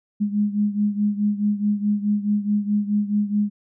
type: beating tone pair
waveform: sine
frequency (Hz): 205.8 / 210.5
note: G#3 / G#3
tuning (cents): -16 / +24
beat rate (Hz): 4.7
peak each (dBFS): -20 / -24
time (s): 0.2-3.5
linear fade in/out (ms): 20
effects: none